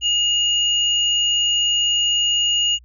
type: tone pair together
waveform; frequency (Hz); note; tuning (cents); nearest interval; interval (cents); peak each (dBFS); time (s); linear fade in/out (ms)
sine; 2862 / 6818; F7 / G#8; +42 / +45; octave + minor third; 1503; -16 / -25; 0.01-2.79; 50
effects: added 60 Hz sine -45 dBFS peak until 2.84 s